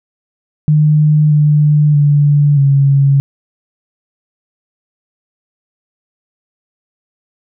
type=tone with pitch steps; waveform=sine; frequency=151.7 / 149.3 / 145.5 / 138.9 Hz; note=D#3 / D3 / D3 / C#3; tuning=-44 / +29 / -16 / +4 cents; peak=-6 dBFS; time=0.68-3.2 s; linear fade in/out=0 ms; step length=630 ms; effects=none

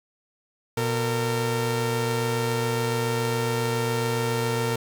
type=tone pair together; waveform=sawtooth; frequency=121.1 / 457.2 Hz; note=B2 / A#4; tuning=-34 / -34 cents; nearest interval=octave + major seventh; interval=2300 cents; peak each=-22 dBFS; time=0.77-4.76 s; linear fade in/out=5 ms; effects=none

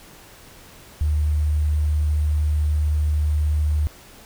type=tone with sample-and-hold; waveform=sine; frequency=75.5 Hz; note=D2; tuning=48 cents sharp; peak=-17 dBFS; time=1.01-3.87 s; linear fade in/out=0 ms; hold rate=8820 Hz; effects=pink hiss -46 dBFS RMS until 4.25 s

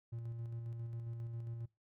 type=tone with tremolo; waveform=triangle; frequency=116.3 Hz; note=A#2; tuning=4 cents flat; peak=-38 dBFS; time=0.12-1.66 s; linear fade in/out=10 ms; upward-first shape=square; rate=7.4 Hz; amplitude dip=30%; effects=noise-tail reverb RT60 0.2 s tail -21 dB re dry

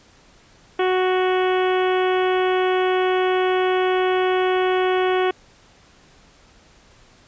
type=harmonic tone; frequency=370 Hz; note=F#4; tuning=in tune; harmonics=1 / 2 / 3 / 4 / 5 / 6 / 7 / 8 / 9; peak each=-18 / -24 / -28 / -30 / -32 / -34 / -35 / -36 / -37 dBFS; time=0.79-5.31 s; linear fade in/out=5 ms; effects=pink hiss -52 dBFS RMS until 7.27 s + resampled to 16000 Hz

